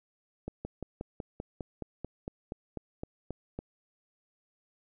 slowing click train, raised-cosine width 2 ms, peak -23 dBFS, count 15, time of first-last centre 0.48-3.59 s, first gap 170 ms, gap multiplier 1.04, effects none

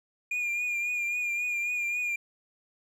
triangle tone with vibrato, 2423 Hz, D#7, 47 cents flat, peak -26 dBFS, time 0.31-2.16 s, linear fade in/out 5 ms, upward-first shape triangle, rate 3.7 Hz, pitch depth 42 cents each way, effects none

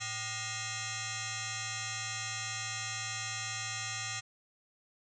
sine tone with frequency modulation, 2100 Hz, C7, 6 cents sharp, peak -35 dBFS, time 0-4.21 s, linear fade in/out 20 ms, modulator 663 Hz, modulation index 7.7, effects none

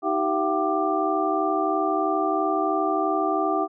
sine tone cluster, 314.2 / 386.4 / 679 / 762 / 1185 Hz, D#4 / G4 / F5 / G5 / D6, +17 / -25 / -49 / -49 / +15 cents, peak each -27 dBFS, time 0.02-3.68 s, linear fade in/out 50 ms, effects none

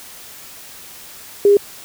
sine tone, 405.5 Hz, G#4, 41 cents flat, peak -7 dBFS, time 1.45-1.57 s, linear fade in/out 2 ms, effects white hiss -38 dBFS RMS until 1.84 s

